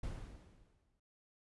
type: noise with exponential decay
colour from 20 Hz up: brown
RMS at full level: -41 dBFS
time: 0.03-1 s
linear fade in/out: 5 ms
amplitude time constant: 210 ms
effects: resampled to 24000 Hz